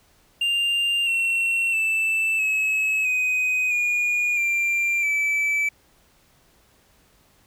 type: tone with pitch steps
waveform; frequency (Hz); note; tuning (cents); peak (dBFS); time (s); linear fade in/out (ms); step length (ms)
triangle; 2794 / 2719 / 2646 / 2575 / 2506 / 2439 / 2374 / 2310; F7 / F7 / E7 / E7 / D#7 / D#7 / D7 / D7; 0 / -47 / +6 / -41 / +12 / -35 / +18 / -29; -18; 0.41-5.69; 5; 660
effects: pink hiss -59 dBFS RMS until 7.46 s